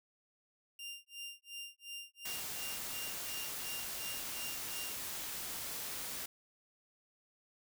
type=tone with tremolo; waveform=sawtooth; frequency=2794 Hz; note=F7; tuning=in tune; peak=-39 dBFS; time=0.79-4.95 s; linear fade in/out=2 ms; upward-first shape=sine; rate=2.8 Hz; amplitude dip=100%
type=noise; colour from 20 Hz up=white; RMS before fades=-42 dBFS; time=2.25-6.26 s; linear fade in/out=5 ms
effects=none